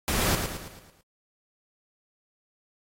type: noise with echo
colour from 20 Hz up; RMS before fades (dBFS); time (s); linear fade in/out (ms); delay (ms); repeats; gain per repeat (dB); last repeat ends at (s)
pink; -26; 0.08-0.35; 0; 110; 6; -6; 1.01
effects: AAC 48 kbps